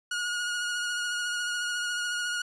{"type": "tone with vibrato", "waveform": "sawtooth", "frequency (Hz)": 1443, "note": "F#6", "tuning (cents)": -44, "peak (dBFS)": -25, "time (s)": [0.11, 2.42], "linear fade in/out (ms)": 5, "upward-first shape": "triangle", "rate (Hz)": 14, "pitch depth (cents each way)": 24, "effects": ["resampled to 22050 Hz"]}